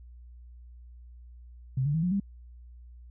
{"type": "tone with pitch steps", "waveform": "sine", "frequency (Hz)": [131, 145.35, 161.28, 178.95, 198.56], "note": ["C3", "D3", "E3", "F3", "G3"], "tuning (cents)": [2, -18, -38, 42, 22], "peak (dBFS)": -24, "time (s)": [1.77, 2.2], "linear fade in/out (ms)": 5, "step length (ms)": 86, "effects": ["added 60 Hz sine -46 dBFS peak until 3.1 s"]}